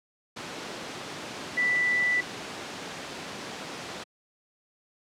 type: tone in noise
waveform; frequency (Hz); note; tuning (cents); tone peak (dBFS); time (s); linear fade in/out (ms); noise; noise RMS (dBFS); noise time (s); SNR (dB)
sine; 1975.5; B6; 0; -22; 1.57-2.21; 10; pink; -36; 0.36-4.04; +11
effects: high-pass 200 Hz 12 dB/octave + low-pass 6000 Hz 12 dB/octave